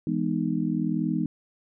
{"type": "chord", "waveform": "sine", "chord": "E major seventh", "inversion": "none", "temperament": "just", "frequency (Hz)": [164.81, 206, 247.2, 309], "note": ["E3", "G#3", "B3", "D#4"], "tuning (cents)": [0, -14, 2, -12], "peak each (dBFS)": -29, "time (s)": [0.07, 1.26], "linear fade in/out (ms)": 2, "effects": []}